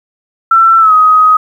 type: tone with pitch glide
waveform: sine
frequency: 1341 to 1258.4 Hz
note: E6 to D#6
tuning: +29 to +19 cents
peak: -3 dBFS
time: 0.51-1.37 s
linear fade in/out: 5 ms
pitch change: -110 cents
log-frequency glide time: 0.79-0.93 s
effects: 7-bit